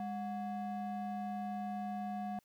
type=ring-modulated tone; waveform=triangle; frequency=466.2 Hz; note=A#4; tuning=in tune; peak=-32 dBFS; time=0-2.39 s; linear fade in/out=2 ms; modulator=262 Hz; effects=white hiss -75 dBFS RMS until 2.44 s